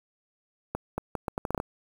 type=accelerating click train; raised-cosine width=1 ms; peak=-15 dBFS; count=10; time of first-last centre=0.75-1.601 s; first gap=230 ms; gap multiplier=0.75; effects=7-bit